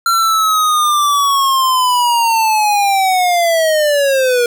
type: linear sweep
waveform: square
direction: down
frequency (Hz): 1370 to 474.5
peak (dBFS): -11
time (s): 0.06-4.46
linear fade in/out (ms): 2
effects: none